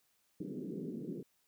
pink band-pass noise, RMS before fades -42 dBFS, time 0.4-1.23 s, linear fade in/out 5 ms, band 160 to 420 Hz, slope 48 dB/octave, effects white hiss -75 dBFS RMS until 1.47 s

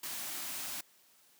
white band-stop noise, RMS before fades -40 dBFS, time 0.03-0.81 s, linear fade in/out 5 ms, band 380 to 560 Hz, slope 96 dB/octave, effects white hiss -65 dBFS RMS until 1.39 s + high-pass 150 Hz 12 dB/octave

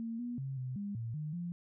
sine tone with pitch steps, 228.5 / 241.9 / 134.8 / 127.9 / 202.4 / 114.9 / 152.2 / 173.7 Hz, A#3 / B3 / C#3 / C3 / G#3 / A#2 / D#3 / F3, -34 / -36 / -48 / -39 / -44 / -25 / -38 / -9 cents, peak -36 dBFS, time 0-1.52 s, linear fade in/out 0 ms, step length 190 ms, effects none

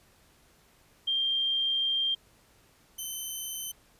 sine / 5% pulse tone pair in turn, 3183 / 3064 Hz, G7 / G7, +26 / -40 cents, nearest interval minor second, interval 66 cents, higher first, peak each -25 dBFS, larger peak neither, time 1.07-2.15 / 2.98-3.72 s, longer first, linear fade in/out 10 ms, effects pink hiss -62 dBFS RMS until 3.99 s + resampled to 32000 Hz

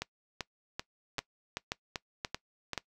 two click trains, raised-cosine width 0.2 ms, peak -17 / -15 dBFS, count 8 / 4, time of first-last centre 0.02-2.733 / 1.19-2.777 s, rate 2.58 / 1.89 Hz, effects noise-tail reverb RT60 0.1 s tail -21 dB re dry

